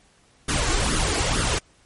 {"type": "noise with flanger", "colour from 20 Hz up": "pink", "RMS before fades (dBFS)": -22, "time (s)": [0.48, 1.59], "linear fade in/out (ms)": 10, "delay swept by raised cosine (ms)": [0.59, 2.69], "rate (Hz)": 2.2, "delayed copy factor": 0.6, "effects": ["pink hiss -58 dBFS RMS until 1.85 s", "MP3 48 kbps"]}